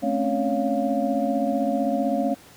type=tone cluster; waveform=sine; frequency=217.9 / 262.8 / 278.4 / 560 / 700 Hz; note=A3 / C4 / C#4 / C#5 / F5; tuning=-17 / +8 / +8 / +18 / +4 cents; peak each=-27 dBFS; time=0.02-2.35 s; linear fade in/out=20 ms; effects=pink hiss -49 dBFS RMS until 2.56 s + high-pass 80 Hz 12 dB/octave